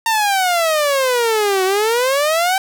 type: exponential two-way sweep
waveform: sawtooth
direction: down then up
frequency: 919 to 370 to 780 Hz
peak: -10 dBFS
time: 0.06-2.58 s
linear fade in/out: 2 ms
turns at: 1.64 s
effects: none